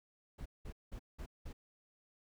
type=noise bursts; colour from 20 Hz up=brown; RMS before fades=-45 dBFS; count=5; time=0.38-1.53 s; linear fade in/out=10 ms; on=78 ms; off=190 ms; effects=none